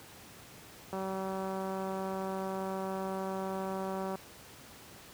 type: click train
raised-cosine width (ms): 1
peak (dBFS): -24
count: 617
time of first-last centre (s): 0.93-4.155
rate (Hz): 191
effects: pink hiss -52 dBFS RMS until 5.13 s + high-pass 80 Hz 12 dB/octave